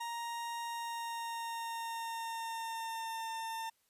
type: tone with pitch glide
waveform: 40% pulse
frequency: 935 to 902.1 Hz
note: A#5 to A5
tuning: +5 to +43 cents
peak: -37 dBFS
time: 0-3.7 s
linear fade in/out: 10 ms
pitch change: -62 cents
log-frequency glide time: 0.61-3.25 s
effects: white hiss -75 dBFS RMS until 3.89 s + resampled to 32000 Hz

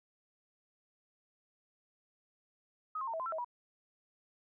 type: tone with pitch steps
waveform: sine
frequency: 1260 / 1067 / 912 / 649 / 1029 / 1344 / 638 / 968 Hz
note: D#6 / C6 / A#5 / E5 / C6 / E6 / D#5 / B5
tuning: +21 / +34 / -38 / -27 / -29 / +33 / +43 / -35 cents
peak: -35 dBFS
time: 2.95-3.446 s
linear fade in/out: 5 ms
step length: 62 ms
effects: none

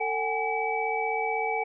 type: tone cluster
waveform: sine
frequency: 447.5 / 758 / 834 / 2292 Hz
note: A4 / F#5 / G#5 / D7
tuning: +29 / +42 / +7 / -43 cents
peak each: -31 dBFS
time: 0-1.64 s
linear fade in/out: 10 ms
effects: none

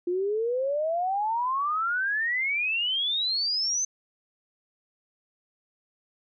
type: exponential sweep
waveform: sine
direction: up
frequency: 346.1 to 6272 Hz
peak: -24 dBFS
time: 0.07-3.85 s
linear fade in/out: 5 ms
effects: none

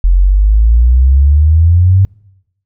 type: exponential sweep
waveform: sine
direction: up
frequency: 42.87 to 98 Hz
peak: -4 dBFS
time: 0.04-2.05 s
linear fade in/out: 0 ms
effects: noise-tail reverb RT60 0.9 s tail -26 dB re dry

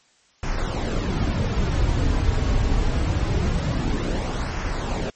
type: noise with flanger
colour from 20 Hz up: brown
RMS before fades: -22 dBFS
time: 0.43-5.1 s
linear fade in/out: 2 ms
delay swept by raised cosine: 0.25 to 5.85 ms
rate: 0.24 Hz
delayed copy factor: -0.5
effects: white hiss -59 dBFS RMS until 5.15 s + MP3 32 kbps

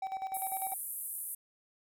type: tone with tremolo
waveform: triangle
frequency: 767 Hz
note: G5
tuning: 38 cents flat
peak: -31 dBFS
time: 0.02-0.74 s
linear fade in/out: 5 ms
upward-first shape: square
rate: 10 Hz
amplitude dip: 65%
type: band-pass noise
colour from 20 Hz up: white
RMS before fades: -40 dBFS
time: 0.34-1.35 s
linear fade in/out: 5 ms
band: 9600 to 13000 Hz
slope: 48 dB/octave
effects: none

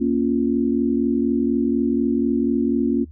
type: chord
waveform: sine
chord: Bb minor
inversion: none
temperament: equal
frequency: 233.1 / 277.2 / 349.2 Hz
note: Bb3 / Db4 / F4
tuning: 0 / 0 / 0 cents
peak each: -20 / -20 / -23 dBFS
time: 0-3.05 s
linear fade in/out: 20 ms
effects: noise-tail reverb RT60 0.1 s tail -18 dB re dry + added 77 Hz sine -38 dBFS peak until 3.11 s

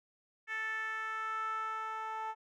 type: tone with band-pass filter sweep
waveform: 10% pulse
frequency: 440 Hz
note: A4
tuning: in tune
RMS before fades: -38 dBFS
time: 0.47-2.35 s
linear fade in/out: 50 ms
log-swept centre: 1900 to 960 Hz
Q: 4.6
effects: none

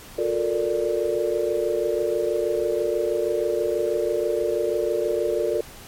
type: chord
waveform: sine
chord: Bb major seventh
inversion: second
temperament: equal with one note detuned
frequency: 357.8 / 440 / 466.2 / 587.3 Hz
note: F4 / A4 / Bb4 / D5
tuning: +42 / 0 / 0 / 0 cents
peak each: -26 dBFS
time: 0.18-5.61 s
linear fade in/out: 5 ms
effects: pink hiss -43 dBFS RMS until 5.87 s + MP3 64 kbps

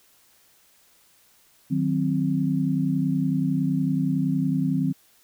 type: chord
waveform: sine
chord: C diminished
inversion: first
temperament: equal with one note detuned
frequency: 154.22 / 185 / 261.6 Hz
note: Eb3 / Gb3 / C4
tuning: -15 / 0 / 0 cents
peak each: -25 / -26 / -24 dBFS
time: 1.7-4.93 s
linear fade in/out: 20 ms
effects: white hiss -59 dBFS RMS until 5.23 s

